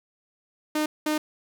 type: tone bursts at uneven times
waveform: sawtooth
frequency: 305.3 Hz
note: D#4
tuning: 33 cents flat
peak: -19 dBFS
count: 2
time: 0.75-0.86 / 1.06-1.18 s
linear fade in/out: 5 ms
effects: none